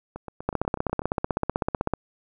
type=two click trains; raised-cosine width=1 ms; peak=-21 / -9 dBFS; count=8 / 24; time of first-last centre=0.16-1.019 / 0.49-1.937 s; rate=8.15 / 15.9 Hz; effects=none